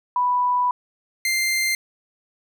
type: tone pair in turn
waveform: sine / sawtooth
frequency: 987.8 / 2093 Hz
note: B5 / C7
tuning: 0 / 0 cents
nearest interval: octave + minor second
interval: 1300 cents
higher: second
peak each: -17 / -16 dBFS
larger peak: second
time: 0.16-0.71 / 1.25-1.75 s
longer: first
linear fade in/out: 2 ms
effects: none